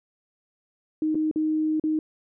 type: tone with dropouts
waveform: sine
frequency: 311.1 Hz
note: D#4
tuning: in tune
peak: -21 dBFS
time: 1.02-1.99 s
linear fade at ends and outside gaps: 2 ms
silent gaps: 1.146-1.153 / 1.313-1.359 / 1.798-1.838 s
effects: none